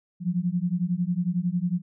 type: beating tone pair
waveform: sine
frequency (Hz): 171.6 / 182.6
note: F3 / F#3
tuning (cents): -30 / -23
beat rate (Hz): 11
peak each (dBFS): -26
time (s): 0.2-1.82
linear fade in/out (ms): 50
effects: none